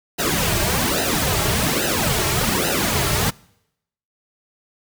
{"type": "noise with flanger", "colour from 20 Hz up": "pink", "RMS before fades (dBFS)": -20, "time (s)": [0.18, 3.31], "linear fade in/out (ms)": 20, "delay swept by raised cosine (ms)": [0.88, 4.08], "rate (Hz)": 1.2, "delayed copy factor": -1, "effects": ["noise-tail reverb RT60 0.8 s tail -25 dB re dry"]}